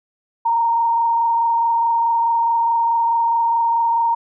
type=tone with frequency modulation; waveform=sine; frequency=927 Hz; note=A#5; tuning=10 cents flat; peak=-14 dBFS; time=0.45-4.15 s; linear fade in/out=10 ms; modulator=24.7 Hz; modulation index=0.54; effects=none